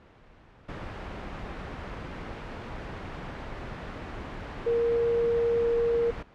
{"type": "tone in noise", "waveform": "sine", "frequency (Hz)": 468, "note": "A#4", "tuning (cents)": 7, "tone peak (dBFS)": -22, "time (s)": [4.66, 6.11], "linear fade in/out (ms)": 10, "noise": "pink", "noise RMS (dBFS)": -37, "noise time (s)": [0.68, 6.23], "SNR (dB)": 12, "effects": ["pink hiss -54 dBFS RMS until 6.34 s", "low-pass 2000 Hz 12 dB/octave"]}